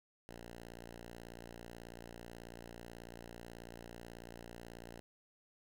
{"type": "tone", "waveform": "5% pulse", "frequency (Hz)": 58.27, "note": "A#1", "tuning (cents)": 0, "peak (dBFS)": -38, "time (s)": [0.29, 5], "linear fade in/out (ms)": 0, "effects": []}